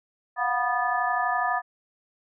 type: tone cluster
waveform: sine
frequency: 711 / 743 / 980 / 1225 / 1733 Hz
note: F5 / F#5 / B5 / D#6 / A6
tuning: +31 / +7 / -14 / -27 / -27 cents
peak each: -29 dBFS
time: 0.36-1.62 s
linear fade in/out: 50 ms
effects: none